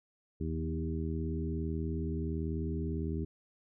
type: harmonic tone with a mistuned harmonic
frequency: 79.8 Hz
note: D#2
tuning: 44 cents sharp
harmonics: 1 / 2 / 3 / 4 / 5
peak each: -35 / -38 / -40 / -41 / -42 dBFS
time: 0.4-3.25 s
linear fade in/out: 10 ms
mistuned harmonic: 2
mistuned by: +16 cents
effects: none